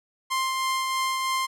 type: tone with tremolo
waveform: sawtooth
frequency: 1051 Hz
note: C6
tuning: 7 cents sharp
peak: -19 dBFS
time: 0.3-1.47 s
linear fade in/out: 20 ms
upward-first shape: triangle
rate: 3.1 Hz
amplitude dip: 30%
effects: low-pass 12000 Hz 12 dB/octave